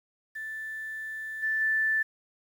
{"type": "tone with level steps", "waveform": "sine", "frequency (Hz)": 1760, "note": "A6", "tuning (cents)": 0, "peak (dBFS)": [-34, -25, -23], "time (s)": [0.35, 2.03], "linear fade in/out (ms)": 10, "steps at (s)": [1.42, 1.6], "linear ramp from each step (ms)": 20, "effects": ["9-bit"]}